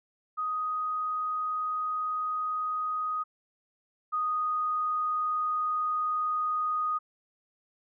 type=tone pair in turn; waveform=sine; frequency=1249 / 1241.1 Hz; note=D#6 / D#6; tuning=+6 / -5 cents; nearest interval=unison; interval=11 cents; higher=first; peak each=-28 / -26 dBFS; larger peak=second; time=0.37-3.24 / 4.12-6.99 s; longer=neither; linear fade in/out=20 ms; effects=none